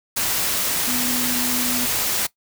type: tone in noise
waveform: sine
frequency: 247 Hz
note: B3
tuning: in tune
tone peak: -26 dBFS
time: 0.87-1.86 s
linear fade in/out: 10 ms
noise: white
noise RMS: -22 dBFS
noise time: 0.16-2.27 s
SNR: -7 dB
effects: noise-tail reverb RT60 0.1 s tail -19 dB re dry